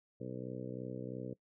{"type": "harmonic tone", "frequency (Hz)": 63, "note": "B1", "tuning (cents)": 35, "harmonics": [2, 3, 4, 5, 6, 7, 8, 9], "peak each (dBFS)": [-46, -47, -48, -48, -54, -47, -48, -55], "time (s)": [0.2, 1.34], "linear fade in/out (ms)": 10, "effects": ["noise-tail reverb RT60 0.1 s tail -21 dB re dry"]}